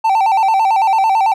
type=tone with vibrato; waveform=triangle; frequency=830.6 Hz; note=G#5; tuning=in tune; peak=-8 dBFS; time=0.04-1.34 s; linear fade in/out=10 ms; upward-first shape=square; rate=9 Hz; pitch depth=120 cents each way; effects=none